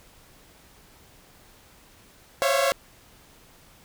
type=tone cluster; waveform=sawtooth; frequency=532 / 555 / 672 / 701 Hz; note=C5 / C#5 / E5 / F5; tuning=+29 / +2 / +33 / +6 cents; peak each=-23 / -19 / -23 / -27 dBFS; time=2.42-2.72 s; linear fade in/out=0 ms; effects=pink hiss -54 dBFS RMS until 3.84 s